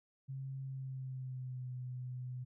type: tone with pitch glide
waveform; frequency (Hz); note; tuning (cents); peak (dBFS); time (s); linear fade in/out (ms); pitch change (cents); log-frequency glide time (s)
sine; 134.3 to 126.03; C3 to B2; +46 to +36; -40; 0.28-2.45; 20; -110; 0.61-1.72
effects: none